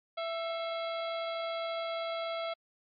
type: harmonic tone with a mistuned harmonic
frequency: 664 Hz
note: E5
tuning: 12 cents sharp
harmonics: 1 / 2 / 3 / 4 / 5 / 6 / 7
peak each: -34 / -40 / -44 / -53 / -45 / -49 / -55 dBFS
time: 0.17-2.54 s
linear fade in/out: 10 ms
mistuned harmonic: 3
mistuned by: +140 cents
effects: MP3 32 kbps